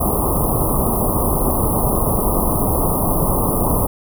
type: band-stop noise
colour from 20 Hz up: pink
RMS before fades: -17 dBFS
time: 0-3.87 s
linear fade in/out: 10 ms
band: 1200 to 9600 Hz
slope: 96 dB/octave
effects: none